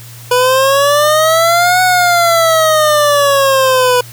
25% pulse exponential two-way sweep, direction up then down, 490.7 to 740 to 490.7 Hz, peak -4 dBFS, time 0.31-4.01 s, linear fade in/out 5 ms, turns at 1.82 s, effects added 118 Hz sine -32 dBFS peak until 4.12 s + white hiss -36 dBFS RMS until 4.12 s

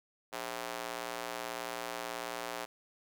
square tone with high-pass filter, 59.2 Hz, A#1, 27 cents sharp, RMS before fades -40 dBFS, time 0.32-2.66 s, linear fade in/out 20 ms, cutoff 620 Hz, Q 0.97, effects none

